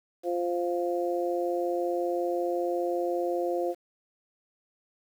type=harmonic tone; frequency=174.61 Hz; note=F3; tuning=in tune; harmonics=2 / 3 / 4; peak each=-29 / -30 / -33 dBFS; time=0.23-3.75 s; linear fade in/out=50 ms; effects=9-bit